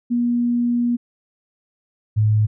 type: tone pair in turn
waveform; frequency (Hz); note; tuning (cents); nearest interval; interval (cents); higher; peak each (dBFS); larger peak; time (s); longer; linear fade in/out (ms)
sine; 240 / 107.2; B3 / A2; -49 / -45; octave + major second; 1396; first; -16 / -13; second; 0.1-0.97 / 2.16-2.47; first; 20
effects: none